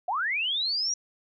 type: linear sweep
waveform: sine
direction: up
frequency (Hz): 659.3 to 5830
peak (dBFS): -25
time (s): 0.08-0.94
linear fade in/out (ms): 5
effects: none